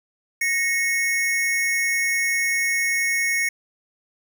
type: tone pair together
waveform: square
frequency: 1864.7 / 2195 Hz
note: A#6 / C#7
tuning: 0 / -18 cents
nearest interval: minor third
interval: 282 cents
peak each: -25 / -22 dBFS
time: 0.41-3.49 s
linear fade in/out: 5 ms
effects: none